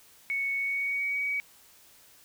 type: tone with pitch glide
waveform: sine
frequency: 2217 to 2264 Hz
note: C#7 to C#7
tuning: 0 to +36 cents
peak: -27 dBFS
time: 0.3-1.4 s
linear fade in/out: 0 ms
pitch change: +36 cents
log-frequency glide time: 0.56-1.26 s
effects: white hiss -57 dBFS RMS until 2.24 s